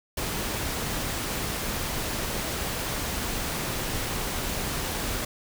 pink noise, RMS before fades -30 dBFS, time 0.17-5.25 s, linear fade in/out 5 ms, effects none

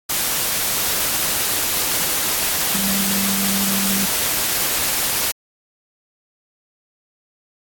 sine tone in noise, 196 Hz, G3, in tune, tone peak -23 dBFS, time 2.74-4.06 s, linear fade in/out 10 ms, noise white, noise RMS -20 dBFS, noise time 0.09-5.32 s, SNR -6 dB, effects AAC 64 kbps

